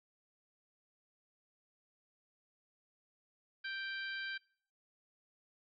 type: harmonic tone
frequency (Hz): 784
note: G5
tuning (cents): 0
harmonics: 2 / 3 / 4 / 5 / 6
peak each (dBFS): -40 / -49 / -49 / -51 / -52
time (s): 3.64-4.38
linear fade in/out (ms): 10
effects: noise-tail reverb RT60 0.5 s tail -24 dB re dry